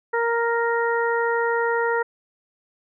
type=harmonic tone; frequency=466.2 Hz; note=A#4; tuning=in tune; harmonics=1 / 2 / 3 / 4; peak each=-22 / -25 / -27 / -28 dBFS; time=0.13-2.03 s; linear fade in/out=10 ms; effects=none